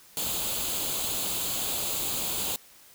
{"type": "noise with comb filter", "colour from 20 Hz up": "white", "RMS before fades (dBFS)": -30, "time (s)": [0.17, 2.56], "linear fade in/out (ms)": 0, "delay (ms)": 0.27, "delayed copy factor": 0.65, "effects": ["white hiss -54 dBFS RMS until 2.94 s"]}